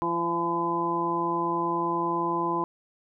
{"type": "harmonic tone with a mistuned harmonic", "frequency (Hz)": 170.5, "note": "F3", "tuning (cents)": -41, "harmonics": [1, 2, 3, 4, 5, 6], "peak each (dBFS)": [-36, -29, -39, -38, -33, -27], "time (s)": [0.02, 2.64], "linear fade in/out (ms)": 0, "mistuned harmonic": 6, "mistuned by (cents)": -17, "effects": []}